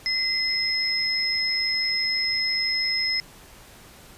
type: tone pair together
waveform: sine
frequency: 2051 / 5152 Hz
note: C7 / E8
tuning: -35 / -41 cents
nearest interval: octave + major third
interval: 1594 cents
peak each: -27 / -23 dBFS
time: 0.06-3.2 s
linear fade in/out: 0 ms
effects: pink hiss -48 dBFS RMS until 4.17 s + resampled to 32000 Hz